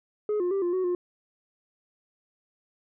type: tone with pitch steps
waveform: sine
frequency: 421.1 / 355.7 / 392.3 / 350.2 / 371.9 / 355.6 Hz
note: G#4 / F4 / G4 / F4 / F#4 / F4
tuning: +24 / +32 / +1 / +5 / +9 / +31 cents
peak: -21 dBFS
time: 0.29-0.95 s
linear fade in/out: 2 ms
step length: 110 ms
effects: tanh soft clip ceiling -23 dBFS